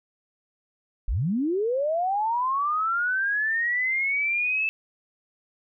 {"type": "linear sweep", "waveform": "sine", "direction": "up", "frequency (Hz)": [32.7, 2637], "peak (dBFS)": -22, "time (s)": [1.08, 4.69], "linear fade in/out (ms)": 0, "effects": []}